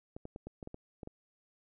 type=clicks; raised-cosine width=2 ms; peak=-30 dBFS; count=9; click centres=0.165 / 0.254 / 0.361 / 0.47 / 0.628 / 0.674 / 0.744 / 1.032 / 1.074 s; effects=none